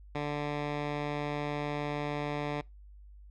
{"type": "tone with low-pass filter", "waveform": "10% pulse", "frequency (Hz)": 146.83, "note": "D3", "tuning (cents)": 0, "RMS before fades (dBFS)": -34, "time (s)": [0.15, 2.61], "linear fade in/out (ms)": 2, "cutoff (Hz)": 3100, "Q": 0.9, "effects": ["noise-tail reverb RT60 0.2 s tail -24 dB re dry", "added 50 Hz sine -49 dBFS peak until 3.3 s"]}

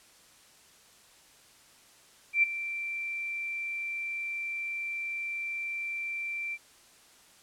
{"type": "tone with ADSR envelope", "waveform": "sine", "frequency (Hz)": 2349, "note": "D7", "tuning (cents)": 0, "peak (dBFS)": -18, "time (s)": [2.33, 6.58], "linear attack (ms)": 100, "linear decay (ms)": 14, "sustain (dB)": -14, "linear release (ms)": 46, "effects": ["white hiss -58 dBFS RMS until 7.42 s", "low-pass 10000 Hz 12 dB/octave"]}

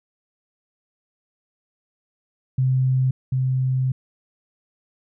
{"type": "tone pair in turn", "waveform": "sine", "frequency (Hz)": [130, 130], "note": ["C3", "C3"], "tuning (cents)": [-11, -11], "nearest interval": "unison", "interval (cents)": 0, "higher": "neither", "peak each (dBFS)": [-16, -18], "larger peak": "first", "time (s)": [[2.58, 3.11], [3.32, 3.92]], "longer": "second", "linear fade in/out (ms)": 5, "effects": []}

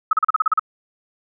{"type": "tone bursts", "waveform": "sine", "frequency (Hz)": 1279, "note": "D#6", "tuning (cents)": 47, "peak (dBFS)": -12, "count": 9, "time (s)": [0.11, 0.595], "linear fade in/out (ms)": 5, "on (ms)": 21, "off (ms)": 37, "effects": []}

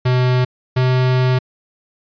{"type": "tone pair in turn", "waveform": "square", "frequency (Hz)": [126.3, 127.84], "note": ["B2", "C3"], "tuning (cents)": [39, -40], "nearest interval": "unison", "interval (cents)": 21, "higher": "second", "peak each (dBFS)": [-13, -13], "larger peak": "neither", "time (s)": [[0.05, 0.45], [0.76, 1.39]], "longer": "second", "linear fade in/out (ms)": 10, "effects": ["resampled to 11025 Hz"]}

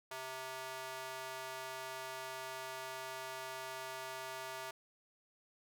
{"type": "tone with high-pass filter", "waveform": "square", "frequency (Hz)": 130.81, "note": "C3", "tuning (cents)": 0, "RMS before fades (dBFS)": -45, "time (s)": [0.11, 4.71], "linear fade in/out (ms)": 5, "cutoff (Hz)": 770, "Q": 1.1, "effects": []}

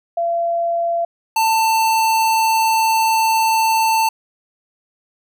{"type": "tone pair in turn", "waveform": ["sine", "square"], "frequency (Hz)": [681, 891.3], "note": ["F5", "A5"], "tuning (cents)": [-44, 22], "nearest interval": "perfect fourth", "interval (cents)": 466, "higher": "second", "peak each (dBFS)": [-16, -14], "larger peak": "second", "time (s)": [[0.17, 1.05], [1.36, 4.09]], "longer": "second", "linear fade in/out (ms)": 5, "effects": []}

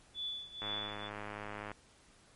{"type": "tone with tremolo", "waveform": "sine", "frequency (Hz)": 3458, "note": "A7", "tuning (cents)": -31, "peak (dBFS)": -35, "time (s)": [0.14, 1.1], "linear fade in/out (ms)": 50, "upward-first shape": "triangle", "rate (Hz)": 2.1, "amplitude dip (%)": 90}
{"type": "click train", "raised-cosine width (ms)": 0.5, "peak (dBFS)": -27, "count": 115, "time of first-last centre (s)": [0.62, 1.716], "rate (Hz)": 104}
{"effects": ["pink hiss -63 dBFS RMS until 2.35 s", "MP3 48 kbps"]}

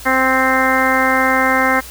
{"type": "harmonic tone", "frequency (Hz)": 261.6, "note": "C4", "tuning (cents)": 0, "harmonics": [1, 2, 3, 4, 5, 6, 7, 8], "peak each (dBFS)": [-20, -20, -20, -20, -20, -20, -20, -20], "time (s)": [0.05, 1.81], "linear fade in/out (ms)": 20, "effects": ["added 60 Hz sine -37 dBFS peak until 1.9 s", "white hiss -35 dBFS RMS until 1.9 s"]}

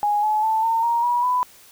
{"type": "tone with pitch steps", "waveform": "sine", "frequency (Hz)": [829, 854.8, 881.3, 908.7, 937, 966.1, 996.2], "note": ["G#5", "G#5", "A5", "A#5", "A#5", "B5", "B5"], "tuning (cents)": [-3, 50, 3, -44, 9, -38, 15], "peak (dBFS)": -17, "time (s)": [0.03, 1.43], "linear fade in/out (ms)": 0, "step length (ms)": 200, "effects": ["white hiss -49 dBFS RMS until 1.71 s"]}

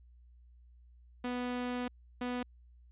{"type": "tone bursts at uneven times", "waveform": "sawtooth", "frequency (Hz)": 246.9, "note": "B3", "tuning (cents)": 0, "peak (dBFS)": -30, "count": 2, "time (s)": [[1.24, 1.88], [2.21, 2.43]], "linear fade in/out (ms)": 5, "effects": ["added 60 Hz sine -56 dBFS peak until 2.91 s", "resampled to 8000 Hz"]}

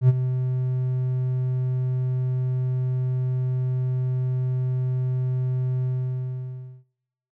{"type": "tone with ADSR envelope", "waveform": "triangle", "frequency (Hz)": 127.8, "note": "C3", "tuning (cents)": -40, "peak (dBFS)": -8, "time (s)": [0.01, 6.84], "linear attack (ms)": 78, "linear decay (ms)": 31, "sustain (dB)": -12, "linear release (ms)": 1000, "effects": ["noise-tail reverb RT60 0.8 s tail -21 dB re dry"]}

